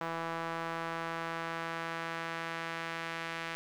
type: tone with band-pass filter sweep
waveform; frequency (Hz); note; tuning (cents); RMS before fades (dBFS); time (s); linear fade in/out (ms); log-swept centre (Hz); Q
sawtooth; 165.4; E3; +6; -38; 0.01-3.55; 0; 1100 to 2000; 1.2
effects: 10-bit